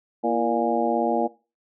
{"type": "harmonic tone with a mistuned harmonic", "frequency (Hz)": 117.7, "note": "A#2", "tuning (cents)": 17, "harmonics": [2, 3, 4, 5, 6, 7], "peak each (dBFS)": [-27, -27, -27, -27, -27, -27], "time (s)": [0.23, 1.28], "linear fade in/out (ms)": 20, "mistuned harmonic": 3, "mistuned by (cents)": -76, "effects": ["noise-tail reverb RT60 0.3 s tail -19 dB re dry"]}